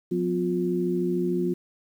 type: tone cluster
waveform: sine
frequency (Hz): 179.2 / 252.9 / 353.3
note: F3 / B3 / F4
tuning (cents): +45 / +41 / +20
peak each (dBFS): -27 / -31 / -25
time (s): 0.11-1.54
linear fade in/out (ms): 10
effects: 9-bit